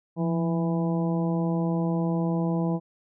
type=harmonic tone with a mistuned harmonic; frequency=165.3 Hz; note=E3; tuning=5 cents sharp; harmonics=1 / 2 / 3 / 4 / 5 / 6; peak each=-24 / -30 / -34 / -36 / -38 / -40 dBFS; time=0.16-2.8 s; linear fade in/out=50 ms; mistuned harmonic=1; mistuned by=+54 cents; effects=none